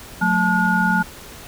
sine tone cluster, 182.1 / 222.3 / 870 / 1440 Hz, F#3 / A3 / A5 / F#6, -27 / +18 / -20 / -47 cents, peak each -20 / -23 / -21 / -19 dBFS, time 0.21-1.03 s, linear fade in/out 10 ms, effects pink hiss -39 dBFS RMS until 1.47 s

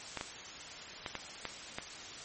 clicks, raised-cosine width 0.3 ms, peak -20 dBFS, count 6, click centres 0.173 / 0.211 / 1.062 / 1.153 / 1.453 / 1.785 s, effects white hiss -46 dBFS RMS until 2.24 s + MP3 32 kbps

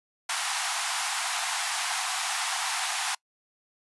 pink high-pass noise, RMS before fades -29 dBFS, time 0.29-3.15 s, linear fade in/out 5 ms, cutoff 710 Hz, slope 96 dB/octave, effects noise-tail reverb RT60 0.1 s tail -26 dB re dry + resampled to 24000 Hz

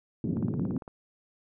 pink band-pass noise, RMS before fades -30 dBFS, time 0.24-0.78 s, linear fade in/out 2 ms, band 120 to 300 Hz, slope 24 dB/octave
click train, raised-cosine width 1 ms, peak -29 dBFS, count 10, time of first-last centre 0.37-0.878 s, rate 17.7 Hz
effects none

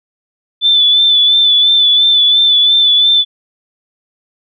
sine tone with vibrato, 3500 Hz, A7, 10 cents flat, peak -6 dBFS, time 0.61-3.25 s, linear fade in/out 50 ms, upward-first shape sine, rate 2.9 Hz, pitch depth 34 cents each way, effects none

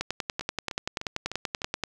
two click trains, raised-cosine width 0.2 ms, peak -17 / -11 dBFS, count 5 / 20, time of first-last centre 0.41-1.618 / 0.01-1.837 s, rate 3.31 / 10.4 Hz, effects none

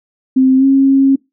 sine tone with pitch glide, 261.6 to 271.1 Hz, C4 to C#4, 0 to -38 cents, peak -6 dBFS, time 0.36-1.16 s, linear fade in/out 10 ms, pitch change +62 cents, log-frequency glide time 0.57-0.65 s, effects noise-tail reverb RT60 0.2 s tail -23 dB re dry

